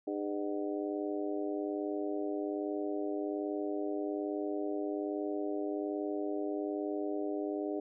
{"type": "harmonic tone with a mistuned harmonic", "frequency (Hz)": 101.2, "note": "G#2", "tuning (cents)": -44, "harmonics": [3, 4, 5, 6, 7], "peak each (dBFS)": [-36, -37, -45, -41, -46], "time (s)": [0.07, 7.8], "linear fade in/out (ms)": 5, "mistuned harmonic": 7, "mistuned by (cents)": 92, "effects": []}